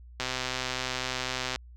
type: click train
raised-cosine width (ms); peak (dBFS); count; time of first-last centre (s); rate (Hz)
0.2; -13; 175; 0.2-1.559; 128
effects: added 60 Hz sine -46 dBFS peak until 1.76 s